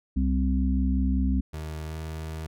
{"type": "harmonic tone", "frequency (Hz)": 65.4, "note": "C2", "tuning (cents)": 0, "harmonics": [1, 3, 4], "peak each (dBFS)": [-23, -28, -28], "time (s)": [0.16, 1.41], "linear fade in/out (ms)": 10}
{"type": "tone with pitch glide", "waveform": "30% pulse", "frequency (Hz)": [77.78, 79.28], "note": ["D#2", "D#2"], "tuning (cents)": [0, 33], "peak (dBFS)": -30, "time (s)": [1.53, 2.47], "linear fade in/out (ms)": 10, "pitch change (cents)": 33, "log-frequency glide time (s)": [1.86, 1.95]}
{"effects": []}